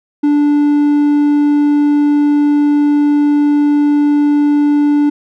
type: tone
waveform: triangle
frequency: 292.3 Hz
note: D4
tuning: 8 cents flat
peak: -6 dBFS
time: 0.23-5.1 s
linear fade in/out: 10 ms
effects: none